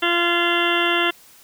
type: harmonic tone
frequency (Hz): 344.8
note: F4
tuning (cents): -22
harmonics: 1 / 2 / 3 / 4 / 5 / 6 / 8 / 9 / 10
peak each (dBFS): -23 / -27 / -28 / -24 / -26 / -26 / -24 / -27 / -28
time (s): 0.02-1.11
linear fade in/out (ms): 10
effects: white hiss -49 dBFS RMS until 1.43 s